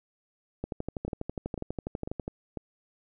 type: two click trains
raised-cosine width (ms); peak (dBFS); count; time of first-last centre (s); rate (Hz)
2; -19 / -21; 21 / 4; 0.64-2.279 / 1.08-2.573; 12.2 / 2.01
effects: none